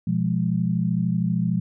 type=chord; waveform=sine; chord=F diminished; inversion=second; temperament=equal; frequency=123.47 / 174.61 / 207.7 Hz; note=Cb3 / F3 / Ab3; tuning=0 / 0 / 0 cents; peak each=-26 / -22 / -26 dBFS; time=0.07-1.6 s; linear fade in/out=5 ms; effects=none